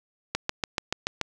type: click train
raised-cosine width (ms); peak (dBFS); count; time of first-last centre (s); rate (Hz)
0.2; -8; 7; 0.35-1.213; 6.95
effects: none